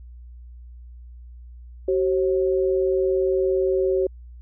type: tone pair together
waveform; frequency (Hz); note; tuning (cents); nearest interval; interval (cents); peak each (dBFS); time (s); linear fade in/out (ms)
sine; 380 / 537.4; F#4 / C5; +46 / +46; tritone; 600; -19 / -24; 1.88-4.07; 5
effects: added 60 Hz sine -39 dBFS peak until 4.41 s